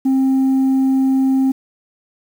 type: tone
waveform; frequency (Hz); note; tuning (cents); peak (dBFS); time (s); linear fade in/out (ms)
sine; 265.5; C4; +25; -9; 0.05-1.52; 10
effects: tanh soft clip ceiling -11 dBFS + 7-bit